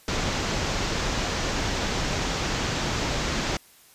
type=low-pass noise; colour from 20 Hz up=pink; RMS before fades=-27 dBFS; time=0.08-3.57 s; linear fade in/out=2 ms; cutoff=7100 Hz; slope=48 dB/octave; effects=white hiss -54 dBFS RMS until 3.94 s + resampled to 32000 Hz